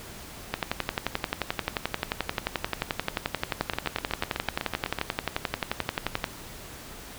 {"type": "two click trains", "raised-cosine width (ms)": 0.3, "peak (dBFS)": [-12, -9], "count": [12, 66], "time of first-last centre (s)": [[3.61, 4.987], [0.54, 6.242]], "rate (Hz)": [7.99, 11.4], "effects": ["pink hiss -43 dBFS RMS until 7.18 s"]}